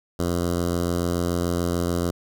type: tone with notch filter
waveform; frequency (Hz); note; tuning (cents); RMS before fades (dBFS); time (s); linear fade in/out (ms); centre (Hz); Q
10% pulse; 86.9; F2; -8; -24; 0.19-2.11; 5; 2300; 0.83
effects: none